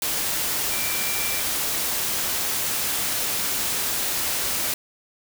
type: tone in noise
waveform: sine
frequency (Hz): 2349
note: D7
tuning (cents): 0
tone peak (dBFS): -32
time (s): 0.72-1.4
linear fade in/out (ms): 2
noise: white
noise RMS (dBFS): -25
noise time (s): 0.02-4.74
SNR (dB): -10
effects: none